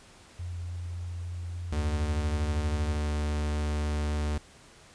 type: tone with vibrato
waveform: sine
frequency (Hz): 87.31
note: F2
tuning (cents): 0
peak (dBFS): -33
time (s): 0.39-2.97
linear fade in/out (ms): 5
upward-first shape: sine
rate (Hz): 3.5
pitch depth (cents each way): 10
type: tone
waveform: 45% pulse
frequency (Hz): 74.7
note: D2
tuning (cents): +30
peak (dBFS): -27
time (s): 1.72-4.38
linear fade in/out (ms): 5
effects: pink hiss -54 dBFS RMS until 4.94 s + resampled to 22050 Hz